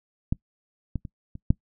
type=clicks; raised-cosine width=5 ms; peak=-11 / -16 / -24 / -26 / -6 dBFS; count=5; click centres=0.325 / 0.957 / 1.052 / 1.354 / 1.505 s; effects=noise-tail reverb RT60 0.1 s tail -23 dB re dry